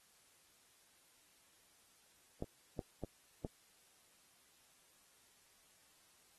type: clicks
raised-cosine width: 2 ms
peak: -27 dBFS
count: 4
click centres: 2.424 / 2.792 / 3.037 / 3.448 s
effects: white hiss -69 dBFS RMS until 6.38 s + AAC 32 kbps